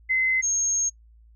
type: tone pair in turn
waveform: sine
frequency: 2053 / 6495 Hz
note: C7 / G#8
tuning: -33 / -39 cents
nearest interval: octave + minor sixth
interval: 1994 cents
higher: second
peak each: -19 / -21 dBFS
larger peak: first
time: 0.09-0.42 / 0.42-0.9 s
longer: second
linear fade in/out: 20 ms
effects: noise-tail reverb RT60 0.1 s tail -24 dB re dry + added 56 Hz sine -50 dBFS peak until 1.35 s